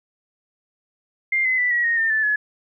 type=tone with pitch steps; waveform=sine; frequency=2100 / 2038 / 1977.6 / 1919 / 1862.3 / 1807.2 / 1753.7 / 1701.8 Hz; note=C7 / C7 / B6 / A#6 / A#6 / A6 / A6 / G#6; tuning=+6 / -46 / +2 / +50 / -2 / +46 / -6 / +42 cents; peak=-17 dBFS; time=1.32-2.36 s; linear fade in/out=5 ms; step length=130 ms; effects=none